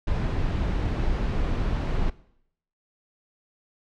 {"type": "noise", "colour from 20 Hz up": "brown", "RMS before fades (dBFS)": -25, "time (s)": [0.07, 2.1], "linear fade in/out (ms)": 5, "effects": ["noise-tail reverb RT60 0.7 s tail -19 dB re dry", "low-pass 4000 Hz 12 dB/octave"]}